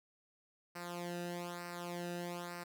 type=tone with flanger; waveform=sawtooth; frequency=174.61 Hz; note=F3; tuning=in tune; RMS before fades=-43 dBFS; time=0.75-2.64 s; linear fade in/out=10 ms; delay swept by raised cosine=0.29 to 0.92 ms; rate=1.1 Hz; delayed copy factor=-0.8; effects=none